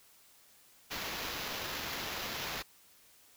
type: noise with sample-and-hold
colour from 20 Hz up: white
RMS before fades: -39 dBFS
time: 0.9-2.63 s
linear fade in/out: 20 ms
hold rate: 8820 Hz
effects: white hiss -62 dBFS RMS until 3.36 s